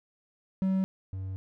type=tone pair in turn; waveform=triangle; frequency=190.1 / 95.05 Hz; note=F#3 / F#2; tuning=+47 / +47 cents; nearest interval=octave; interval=1200 cents; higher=first; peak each=-22 / -31 dBFS; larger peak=first; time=0.62-0.84 / 1.13-1.36 s; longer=second; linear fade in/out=0 ms; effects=none